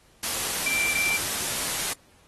sine tone in noise, 2349 Hz, D7, in tune, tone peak -24 dBFS, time 0.66-1.17 s, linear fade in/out 2 ms, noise white, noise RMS -28 dBFS, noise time 0.23-1.93 s, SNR +1 dB, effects pink hiss -59 dBFS RMS until 2.27 s + AAC 32 kbps

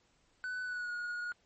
triangle tone with pitch glide, 1499 to 1443.8 Hz, F#6 to F#6, +22 to -43 cents, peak -34 dBFS, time 0.44-1.32 s, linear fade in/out 0 ms, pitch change -65 cents, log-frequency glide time 0.63-0.92 s, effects pink hiss -71 dBFS RMS until 1.45 s + MP3 32 kbps

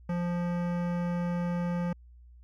sine tone with hard clipping, 174.61 Hz, F3, in tune, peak -30 dBFS, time 0.09-1.93 s, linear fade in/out 5 ms, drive 17 dB, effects added 60 Hz sine -50 dBFS peak until 2.43 s

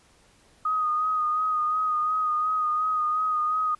sine tone with vibrato, 1244.5 Hz, D#6, in tune, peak -22 dBFS, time 0.65-3.75 s, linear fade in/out 5 ms, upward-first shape sine, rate 2.8 Hz, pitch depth 28 cents each way, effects pink hiss -59 dBFS RMS until 3.79 s + resampled to 24000 Hz

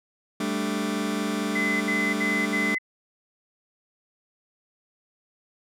sawtooth chord, G suspended second, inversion none, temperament just, 196 / 220.5 / 294 Hz, G3 / A3 / D4, 0 / +4 / +2 cents, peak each -26 / -25 / -25 dBFS, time 0.4-2.75 s, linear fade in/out 5 ms
sine tone bursts, 2031 Hz, B6, 48 cents sharp, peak -24 dBFS, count 4, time 1.55-2.785 s, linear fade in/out 10 ms, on 260 ms, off 65 ms
effects low-pass 12000 Hz 12 dB/octave

